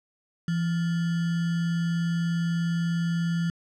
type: tone with sample-and-hold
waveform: sine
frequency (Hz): 168.4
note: E3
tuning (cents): +37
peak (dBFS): -23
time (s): 0.48-3.5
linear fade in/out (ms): 2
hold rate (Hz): 1575
effects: low-pass 6000 Hz 12 dB/octave